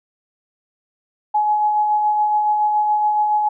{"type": "tone with tremolo", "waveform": "sine", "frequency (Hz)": 844, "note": "G#5", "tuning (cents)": 28, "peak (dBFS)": -13, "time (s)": [1.34, 3.49], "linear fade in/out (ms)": 10, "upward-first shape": "sine", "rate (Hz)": 7.1, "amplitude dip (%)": 30, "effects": []}